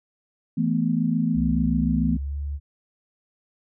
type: chord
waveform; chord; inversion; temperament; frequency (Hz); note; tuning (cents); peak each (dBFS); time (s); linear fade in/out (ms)
sine; E suspended fourth; none; equal; 164.81 / 220 / 246.9; E3 / A3 / B3; 0 / 0 / 0; -24; 0.57-2.17; 10
type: tone with pitch glide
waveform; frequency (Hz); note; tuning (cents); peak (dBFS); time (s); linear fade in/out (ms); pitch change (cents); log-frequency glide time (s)
sine; 66.5 to 71.69; C2 to D2; +29 to -41; -26; 1.34-2.6; 50; +130; 2.02-2.36
effects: none